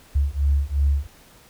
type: beating tone pair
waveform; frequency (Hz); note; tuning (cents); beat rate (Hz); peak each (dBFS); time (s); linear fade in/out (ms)
sine; 69.3 / 72.1; C#2 / D2; 0 / -31; 2.8; -20; 0.15-1.07; 10
effects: tanh soft clip ceiling -10 dBFS + pink hiss -51 dBFS RMS until 1.49 s